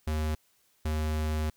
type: tone pair in turn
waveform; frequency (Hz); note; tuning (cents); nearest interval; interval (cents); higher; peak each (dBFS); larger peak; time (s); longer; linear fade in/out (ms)
square; 77.3 / 77.3; D#2 / D#2; -11 / -11; unison; 0; neither; -28; neither; 0.07-0.35 / 0.85-1.5; second; 5
effects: white hiss -68 dBFS RMS until 1.56 s